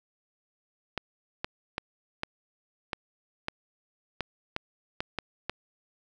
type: clicks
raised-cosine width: 0.3 ms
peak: -14 dBFS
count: 11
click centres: 0.977 / 1.445 / 1.781 / 2.234 / 2.932 / 3.484 / 4.207 / 4.564 / 5.005 / 5.187 / 5.496 s
effects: none